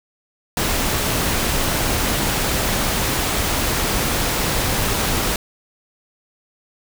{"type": "noise", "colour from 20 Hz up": "pink", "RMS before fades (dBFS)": -20, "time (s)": [0.57, 5.36], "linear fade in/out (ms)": 2, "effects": []}